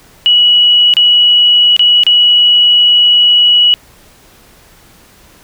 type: tone with dropouts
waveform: sine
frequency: 2928 Hz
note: F#7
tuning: 19 cents flat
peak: -4 dBFS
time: 0.26-3.74 s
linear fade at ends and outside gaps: 0 ms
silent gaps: 0.938-0.968 / 1.765-1.794 / 2.035-2.066 s
effects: pink hiss -43 dBFS RMS until 5.43 s